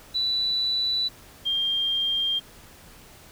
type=tone pair in turn; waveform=sine; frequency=3965 / 3197 Hz; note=B7 / G7; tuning=+6 / +33 cents; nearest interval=major third; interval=373 cents; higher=first; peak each=-22 dBFS; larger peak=neither; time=0.14-1.09 / 1.45-2.4 s; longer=neither; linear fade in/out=20 ms; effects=pink hiss -49 dBFS RMS until 3.31 s